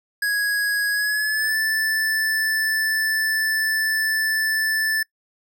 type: tone with pitch glide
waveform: square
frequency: 1661.2 to 1757.9 Hz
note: G#6 to A6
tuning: 0 to -2 cents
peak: -20 dBFS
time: 0.22-5.03 s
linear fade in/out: 5 ms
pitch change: +98 cents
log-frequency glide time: 0.91-1.57 s
effects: noise-tail reverb RT60 0.1 s tail -24 dB re dry